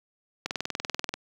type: click train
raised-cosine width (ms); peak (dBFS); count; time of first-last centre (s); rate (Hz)
0.2; -12; 15; 0.46-1.14; 20.6
effects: high-pass 100 Hz 12 dB/octave + 8-bit